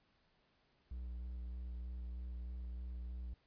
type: tone with vibrato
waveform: triangle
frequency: 60.8 Hz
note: B1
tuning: 26 cents flat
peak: -40 dBFS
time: 0.91-3.34 s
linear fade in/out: 5 ms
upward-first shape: square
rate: 3.2 Hz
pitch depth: 18 cents each way
effects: pink hiss -75 dBFS RMS until 3.46 s + resampled to 11025 Hz